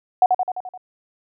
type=tone with echo; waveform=sine; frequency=737 Hz; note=F#5; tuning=7 cents flat; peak=-9 dBFS; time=0.22-0.26 s; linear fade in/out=2 ms; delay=86 ms; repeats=6; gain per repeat=-4 dB; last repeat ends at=0.776 s; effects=none